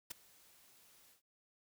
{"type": "noise with ADSR envelope", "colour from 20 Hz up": "white", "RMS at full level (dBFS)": -41, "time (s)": [0.1, 1.22], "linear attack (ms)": 12, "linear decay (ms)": 9, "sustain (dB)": -24, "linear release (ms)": 110, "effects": []}